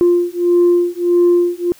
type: beating tone pair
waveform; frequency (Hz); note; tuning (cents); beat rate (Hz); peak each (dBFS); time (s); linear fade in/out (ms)
sine; 349.2 / 350.8; F4 / F4; 0 / +8; 1.6; -12; 0.01-1.72; 0
effects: tanh soft clip ceiling -5 dBFS + white hiss -46 dBFS RMS until 1.79 s